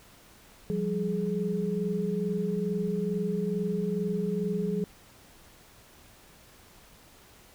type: tone cluster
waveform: sine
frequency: 173.6 / 195.9 / 421.3 Hz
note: F3 / G3 / G#4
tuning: -10 / -1 / +25 cents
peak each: -31 dBFS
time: 0.7-4.84 s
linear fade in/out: 0 ms
effects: pink hiss -55 dBFS RMS until 7.54 s